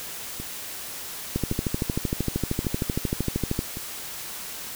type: two click trains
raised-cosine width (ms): 3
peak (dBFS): -11 / -21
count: 30 / 4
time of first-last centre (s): 1.36-3.591 / 0.4-3.771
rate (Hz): 13 / 0.89
effects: white hiss -36 dBFS RMS until 4.75 s